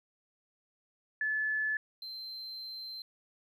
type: tone pair in turn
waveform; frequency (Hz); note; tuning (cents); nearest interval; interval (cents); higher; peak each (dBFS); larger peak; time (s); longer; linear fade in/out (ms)
sine / triangle; 1729 / 4112; A6 / C8; -31 / -31; octave + minor third; 1500; second; -29 / -39; first; 1.21-1.77 / 2.02-3.02; second; 2
effects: none

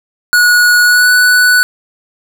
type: tone with pitch glide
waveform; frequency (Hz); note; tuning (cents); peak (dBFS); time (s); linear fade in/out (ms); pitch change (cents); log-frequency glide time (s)
square; 1458 to 1483.5; F#6 to F#6; -26 to +4; -6; 0.33-1.63; 0; +30; 0.84-1.1
effects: none

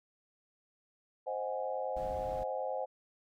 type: chord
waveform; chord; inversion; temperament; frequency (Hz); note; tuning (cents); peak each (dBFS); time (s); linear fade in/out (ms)
sine; Ab dominant seventh; first; equal; 523.3 / 622.3 / 740 / 830.6; C5 / Eb5 / Gb5 / Ab5; 0 / 0 / 0 / 0; -37 / -40 / -40 / -41; 1.26-2.86; 20
type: noise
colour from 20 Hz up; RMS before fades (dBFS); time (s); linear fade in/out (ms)
brown; -45; 1.96-2.44; 10
effects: none

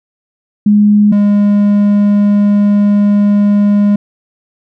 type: tone pair in turn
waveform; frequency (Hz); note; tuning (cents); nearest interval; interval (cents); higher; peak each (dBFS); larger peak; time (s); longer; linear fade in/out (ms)
sine / triangle; 207.7 / 204.7; G#3 / G#3; 0 / -25; unison; 25; first; -4; neither; 0.66-1.12 / 1.12-3.96; second; 5
effects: none

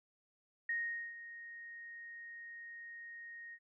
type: tone with ADSR envelope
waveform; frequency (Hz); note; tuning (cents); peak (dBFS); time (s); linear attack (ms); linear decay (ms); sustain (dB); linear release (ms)
sine; 1864.7; A#6; 0; -33; 0.69-3.59; 4; 440; -14; 58
effects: none

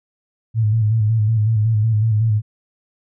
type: tone with vibrato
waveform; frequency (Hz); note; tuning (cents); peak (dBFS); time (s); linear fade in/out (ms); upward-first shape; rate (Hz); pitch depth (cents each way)
sine; 109.5; A2; -8; -13; 0.54-2.42; 50; square; 5.4; 53
effects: none

